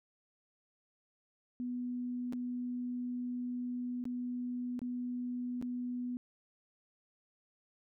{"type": "tone with dropouts", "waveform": "sine", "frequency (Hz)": 246.5, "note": "B3", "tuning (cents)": -3, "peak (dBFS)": -35, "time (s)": [1.6, 6.17], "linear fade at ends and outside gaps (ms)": 0, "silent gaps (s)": [[2.325, 2.333], [4.04, 4.054], [4.792, 4.817], [5.614, 5.625]], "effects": []}